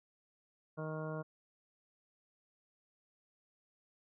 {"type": "harmonic tone", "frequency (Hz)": 156.3, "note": "D#3", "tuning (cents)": 8, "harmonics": [1, 2, 3, 4, 5, 6, 7, 8, 9], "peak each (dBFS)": [-41, -48, -45, -45, -57, -55, -50, -62, -51], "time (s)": [0.77, 1.23], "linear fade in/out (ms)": 20, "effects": []}